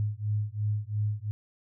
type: beating tone pair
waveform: sine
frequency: 103.83 / 106.73 Hz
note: G#2 / G#2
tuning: 0 / +48 cents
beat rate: 2.9 Hz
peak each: -30 dBFS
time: 0-1.31 s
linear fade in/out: 0 ms
effects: none